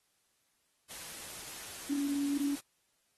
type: tone in noise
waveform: sine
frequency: 283.1 Hz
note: C#4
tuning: 37 cents sharp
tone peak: -29 dBFS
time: 1.89-2.56 s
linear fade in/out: 20 ms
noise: white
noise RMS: -45 dBFS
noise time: 0.89-2.61 s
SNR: +13 dB
effects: white hiss -75 dBFS RMS until 3.17 s + AAC 32 kbps